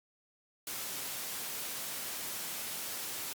white high-pass noise, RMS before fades -39 dBFS, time 0.67-3.33 s, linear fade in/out 2 ms, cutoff 110 Hz, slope 12 dB/octave, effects Opus 48 kbps

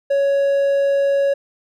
triangle tone, 557 Hz, C#5, 8 cents sharp, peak -12 dBFS, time 0.1-1.34 s, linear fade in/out 10 ms, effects none

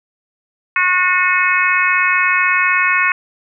harmonic tone, 363.9 Hz, F#4, 29 cents flat, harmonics 3 / 4 / 5 / 6 / 7, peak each -18 / -18 / -18 / -18 / -18 dBFS, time 0.76-3.12 s, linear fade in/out 2 ms, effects none

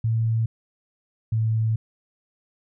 sine tone pair in turn, 113 / 111.19 Hz, A2 / A2, +47 / +19 cents, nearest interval unison, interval 28 cents, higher first, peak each -19 dBFS, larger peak neither, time 0.04-0.46 / 1.32-1.76 s, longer second, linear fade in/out 5 ms, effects none

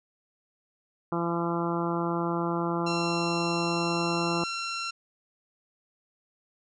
harmonic tone, 170.1 Hz, F3, 45 cents flat, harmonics 1 / 2 / 3 / 4 / 5 / 6 / 7 / 8, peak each -31 / -30 / -37 / -37 / -36 / -36 / -36 / -39 dBFS, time 1.12-4.44 s, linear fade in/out 2 ms
15% pulse tone, 1361 Hz, F6, 45 cents flat, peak -24 dBFS, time 2.86-4.91 s, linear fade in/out 10 ms
effects resampled to 22050 Hz

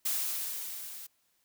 blue noise with level ramp, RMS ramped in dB -30 to -45 dBFS, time 0.05-1.07 s, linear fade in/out 10 ms, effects white hiss -73 dBFS RMS until 1.44 s

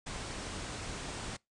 pink low-pass noise, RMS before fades -41 dBFS, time 0.06-1.37 s, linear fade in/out 10 ms, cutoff 9400 Hz, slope 96 dB/octave, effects noise-tail reverb RT60 0.2 s tail -24 dB re dry

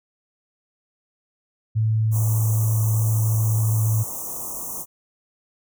sine tone, 110 Hz, A2, in tune, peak -17 dBFS, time 1.75-4.04 s, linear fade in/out 20 ms
white band-stop noise, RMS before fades -31 dBFS, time 2.11-4.86 s, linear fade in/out 50 ms, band 1200 to 5900 Hz, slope 96 dB/octave
effects none

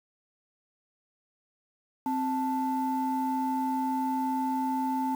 sine tone pair together, 262.1 / 880 Hz, C4 / A5, +3 / 0 cents, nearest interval octave + major sixth, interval 2097 cents, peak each -28 dBFS, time 2.06-5.15 s, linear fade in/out 2 ms, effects tanh soft clip ceiling -20 dBFS + 8-bit

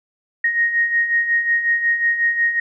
sine beating tone pair, 1864.7 / 1870.2 Hz, A#6 / A#6, 0 / +5 cents, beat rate 5.5 Hz, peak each -23 / -16 dBFS, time 0.44-2.6 s, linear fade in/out 5 ms, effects none

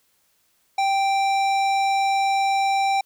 sine tone with hard clipping, 784 Hz, G5, in tune, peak -20 dBFS, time 0.78-3.01 s, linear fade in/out 5 ms, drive 14 dB, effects white hiss -65 dBFS RMS until 3.05 s

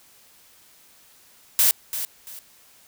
blue noise with echo, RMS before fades -17 dBFS, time 1.59-1.71 s, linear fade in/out 0 ms, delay 340 ms, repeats 2, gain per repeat -11 dB, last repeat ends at 2.39 s, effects white hiss -54 dBFS RMS until 2.87 s

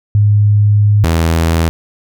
sine / sawtooth tone pair in turn, 103.83 / 82.26 Hz, G#2 / E2, 0 / -3 cents, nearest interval major third, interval 403 cents, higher first, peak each -6 dBFS, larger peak neither, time 0.15-1.04 / 1.04-1.69 s, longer first, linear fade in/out 0 ms, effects none

